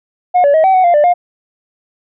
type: tone with pitch steps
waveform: sine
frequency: 721 / 570 / 634 / 763 / 744 / 696 / 592 / 708 Hz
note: F#5 / C#5 / D#5 / G5 / F#5 / F5 / D5 / F5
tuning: -45 / +48 / +32 / -47 / +9 / -6 / +14 / +23 cents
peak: -4 dBFS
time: 0.34-1.14 s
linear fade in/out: 20 ms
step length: 100 ms
effects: tanh soft clip ceiling -5 dBFS

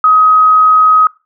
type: tone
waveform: sine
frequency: 1263 Hz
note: D#6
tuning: 26 cents sharp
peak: -4 dBFS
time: 0.04-1.07 s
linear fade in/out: 2 ms
effects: noise-tail reverb RT60 0.3 s tail -23 dB re dry

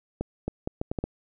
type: accelerating click train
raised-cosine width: 2 ms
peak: -15 dBFS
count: 7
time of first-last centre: 0.21-1.04 s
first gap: 270 ms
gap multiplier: 0.72
effects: none

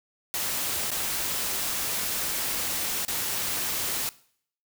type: noise with dropouts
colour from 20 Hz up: white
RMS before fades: -29 dBFS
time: 0.34-4.09 s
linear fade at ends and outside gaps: 0 ms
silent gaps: 0.905-0.916 / 3.05-3.082 s
effects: noise-tail reverb RT60 0.6 s tail -20 dB re dry

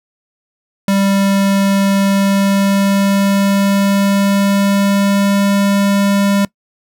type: tone with pitch glide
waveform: square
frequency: 197 to 199.52 Hz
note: G3 to G3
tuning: +9 to +31 cents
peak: -11 dBFS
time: 0.88-6.45 s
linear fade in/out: 2 ms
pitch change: +22 cents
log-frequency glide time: 2.02-5.54 s
effects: noise-tail reverb RT60 0.1 s tail -22 dB re dry

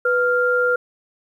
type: tone pair together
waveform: sine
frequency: 493.9 / 1396.1 Hz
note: B4 / F6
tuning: 0 / -1 cents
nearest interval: octave + tritone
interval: 1799 cents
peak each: -18 dBFS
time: 0.05-0.76 s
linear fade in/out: 5 ms
effects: 9-bit

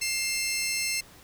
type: tone pair together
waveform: 15% pulse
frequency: 2113 / 2668 Hz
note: C7 / E7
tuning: +16 / +20 cents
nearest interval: major third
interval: 404 cents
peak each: -23 dBFS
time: 0.01-1.01 s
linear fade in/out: 10 ms
effects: pink hiss -52 dBFS RMS until 1.23 s

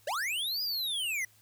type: linear two-way sweep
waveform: square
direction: up then down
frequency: 505 to 4978 to 1937 Hz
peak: -31 dBFS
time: 0.07-1.25 s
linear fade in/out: 5 ms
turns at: 0.62 s
effects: added 106 Hz sine -66 dBFS peak until 1.41 s + white hiss -63 dBFS RMS until 1.41 s

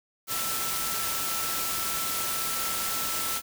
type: tone in noise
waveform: sine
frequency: 1331 Hz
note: E6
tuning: 16 cents sharp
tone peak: -36 dBFS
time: 0.27-3.42 s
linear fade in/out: 50 ms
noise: white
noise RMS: -30 dBFS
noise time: 0.27-3.42 s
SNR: -9 dB
effects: none

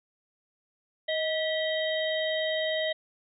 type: harmonic tone with a mistuned harmonic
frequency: 629 Hz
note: D#5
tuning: 19 cents sharp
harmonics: 1 / 3 / 5 / 6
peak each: -28 / -33 / -35 / -36 dBFS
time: 1.08-2.93 s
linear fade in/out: 10 ms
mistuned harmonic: 3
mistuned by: +60 cents
effects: none

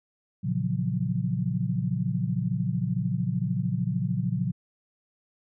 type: chord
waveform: sine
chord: Gb major seventh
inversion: first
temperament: equal with one note detuned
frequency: 116.54 / 138.59 / 171.71 / 185 Hz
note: Bb2 / Db3 / F3 / Gb3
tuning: 0 / 0 / -29 / 0 cents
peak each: -30 dBFS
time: 0.43-4.52 s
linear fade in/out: 20 ms
effects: none

